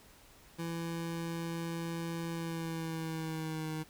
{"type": "tone with pitch glide", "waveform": "25% pulse", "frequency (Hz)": [167, 156.72], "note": ["E3", "D#3"], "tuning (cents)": [23, 13], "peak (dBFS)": -32, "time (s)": [0.58, 3.84], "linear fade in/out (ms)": 20, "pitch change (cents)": -110, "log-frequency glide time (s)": [2.31, 3.72], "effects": ["pink hiss -59 dBFS RMS until 3.89 s"]}